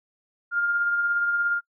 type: tone with tremolo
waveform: sine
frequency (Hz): 1406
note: F6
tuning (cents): +11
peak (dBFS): -19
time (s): 0.51-1.61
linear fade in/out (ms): 50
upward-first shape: triangle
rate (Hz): 17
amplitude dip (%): 40
effects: noise-tail reverb RT60 0.1 s tail -25 dB re dry